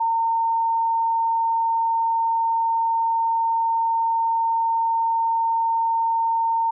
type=tone; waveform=sine; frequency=912 Hz; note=A#5; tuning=38 cents flat; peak=-18 dBFS; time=0-6.71 s; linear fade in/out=10 ms; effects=none